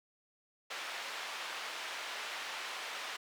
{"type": "band-pass noise", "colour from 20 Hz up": "white", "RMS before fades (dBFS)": -42, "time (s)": [0.7, 3.17], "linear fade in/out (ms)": 10, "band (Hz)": [660, 3000], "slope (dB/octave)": 12, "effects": []}